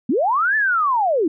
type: linear two-way sweep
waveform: sine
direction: up then down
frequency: 203.4 to 1774 to 287.4 Hz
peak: -15 dBFS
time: 0.09-1.28 s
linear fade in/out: 5 ms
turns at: 0.56 s
effects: none